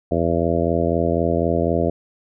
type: harmonic tone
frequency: 84 Hz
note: E2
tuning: 33 cents sharp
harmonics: 1 / 2 / 3 / 4 / 5 / 6 / 7 / 8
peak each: -25 / -25 / -25 / -25 / -25 / -25 / -25 / -25 dBFS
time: 0.11-1.9 s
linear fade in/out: 5 ms
effects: none